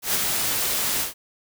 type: noise with ADSR envelope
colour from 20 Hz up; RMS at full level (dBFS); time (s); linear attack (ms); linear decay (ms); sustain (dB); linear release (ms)
white; -21; 0.02-1.14; 120; 26; -3; 140
effects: none